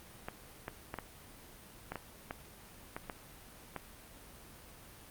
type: clicks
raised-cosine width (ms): 0.5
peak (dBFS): -23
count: 10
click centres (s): 0.285 / 0.681 / 0.941 / 0.987 / 1.92 / 1.957 / 2.309 / 2.965 / 3.098 / 3.763
effects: pink hiss -54 dBFS RMS until 5.1 s + Opus 32 kbps

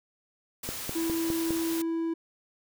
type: noise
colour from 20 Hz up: white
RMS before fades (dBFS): -37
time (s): 0.63-1.82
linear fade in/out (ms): 5
type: click train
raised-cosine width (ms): 2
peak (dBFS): -20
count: 5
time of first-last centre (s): 0.69-1.506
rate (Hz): 4.9
type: tone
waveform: triangle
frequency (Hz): 329.6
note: E4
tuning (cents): 0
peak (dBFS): -25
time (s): 0.95-2.14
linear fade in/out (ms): 10
effects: none

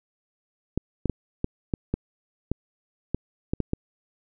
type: clicks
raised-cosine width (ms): 3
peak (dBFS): -11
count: 11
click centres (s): 0.776 / 1.057 / 1.097 / 1.444 / 1.738 / 1.94 / 2.516 / 3.146 / 3.535 / 3.603 / 3.734
effects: none

